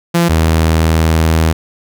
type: tone pair in turn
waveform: sawtooth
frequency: 170.7 / 80.56 Hz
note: F3 / E2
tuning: -39 / -39 cents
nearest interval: octave + minor second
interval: 1300 cents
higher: first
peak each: -5 dBFS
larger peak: neither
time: 0.14-0.29 / 0.29-1.53 s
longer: second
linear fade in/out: 10 ms
effects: none